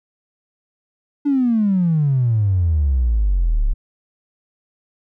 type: exponential sweep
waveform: triangle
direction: down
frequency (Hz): 293.8 to 32.7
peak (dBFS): -10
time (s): 1.25-3.74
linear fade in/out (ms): 20
effects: tanh soft clip ceiling -11 dBFS